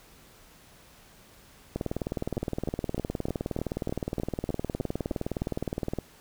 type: two click trains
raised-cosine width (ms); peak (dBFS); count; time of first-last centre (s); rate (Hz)
2; -16 / -17; 83 / 11; 1.76-5.987 / 2.37-5.419; 19.4 / 3.28
effects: pink hiss -55 dBFS RMS until 6.2 s